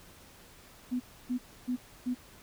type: tone bursts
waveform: sine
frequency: 249 Hz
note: B3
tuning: 14 cents sharp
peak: -28 dBFS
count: 4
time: 0.91-2.148 s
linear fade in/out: 20 ms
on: 92 ms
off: 290 ms
effects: pink hiss -55 dBFS RMS until 2.42 s